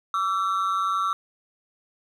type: ring-modulated tone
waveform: triangle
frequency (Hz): 1244.5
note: D#6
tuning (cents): 0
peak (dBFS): -17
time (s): 0.14-1.13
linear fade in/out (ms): 0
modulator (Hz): 94.5
effects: none